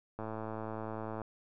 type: click train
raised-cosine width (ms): 1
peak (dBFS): -26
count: 114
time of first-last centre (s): 0.19-1.217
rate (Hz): 110
effects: none